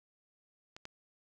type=clicks; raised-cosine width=0.2 ms; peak=-30 / -27 dBFS; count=2; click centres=0.765 / 0.854 s; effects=none